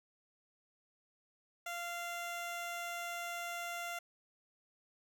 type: tone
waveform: 15% pulse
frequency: 692 Hz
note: F5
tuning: 16 cents flat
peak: -33 dBFS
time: 1.66-3.99 s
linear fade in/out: 5 ms
effects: none